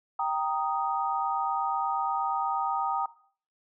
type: chord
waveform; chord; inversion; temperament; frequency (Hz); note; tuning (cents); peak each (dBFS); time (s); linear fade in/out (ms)
sine; Eb major; first; equal; 784 / 932.3 / 1244.5; G5 / Bb5 / Eb6; 0 / 0 / 0; -30 / -30 / -31; 0.19-3.06; 5
effects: noise-tail reverb RT60 0.5 s tail -18 dB re dry